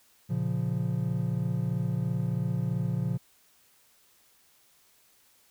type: chord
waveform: triangle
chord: Bb minor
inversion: none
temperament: equal with one note detuned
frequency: 116.54 / 139.56 / 174.61 Hz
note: Bb2 / Db3 / F3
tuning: 0 / +12 / 0 cents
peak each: -29 dBFS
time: 0.29-3.18 s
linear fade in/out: 20 ms
effects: white hiss -63 dBFS RMS until 5.5 s